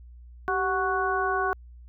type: harmonic tone with a mistuned harmonic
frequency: 370 Hz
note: F#4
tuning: in tune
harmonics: 1 / 2 / 3 / 4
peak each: -29 / -29 / -28 / -29 dBFS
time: 0.48-1.53 s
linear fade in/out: 0 ms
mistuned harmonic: 1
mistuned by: +79 cents
effects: added 60 Hz sine -44 dBFS peak until 1.88 s